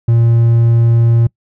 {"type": "tone", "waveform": "triangle", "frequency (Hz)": 116.4, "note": "A#2", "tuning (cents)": -2, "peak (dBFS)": -5, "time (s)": [0.08, 1.27], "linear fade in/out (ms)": 5, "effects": ["noise-tail reverb RT60 0.1 s tail -25 dB re dry"]}